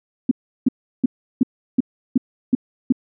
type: tone bursts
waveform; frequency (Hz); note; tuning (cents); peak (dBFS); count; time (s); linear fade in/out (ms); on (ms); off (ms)
sine; 253.3; B3; +44; -10; 8; 0.29-2.924; 5; 23; 350
effects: none